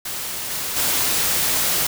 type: noise with level steps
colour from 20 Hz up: white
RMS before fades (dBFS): -28 / -26 / -20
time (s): 0.05-1.87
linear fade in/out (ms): 5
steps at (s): 0.5 / 0.76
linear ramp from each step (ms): 10
effects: none